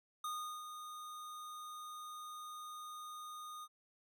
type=tone with ADSR envelope; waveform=square; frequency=1230 Hz; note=D#6; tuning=20 cents flat; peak=-39 dBFS; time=0.24-3.68 s; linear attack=4 ms; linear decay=380 ms; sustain=-8 dB; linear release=47 ms; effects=none